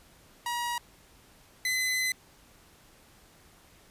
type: tone pair in turn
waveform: sawtooth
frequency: 956 / 2026 Hz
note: A#5 / B6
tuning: +43 / +44 cents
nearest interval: octave + minor second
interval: 1301 cents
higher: second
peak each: -26 / -23 dBFS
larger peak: second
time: 0.46-0.78 / 1.65-2.12 s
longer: second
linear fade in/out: 2 ms
effects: pink hiss -58 dBFS RMS until 3.9 s + resampled to 32000 Hz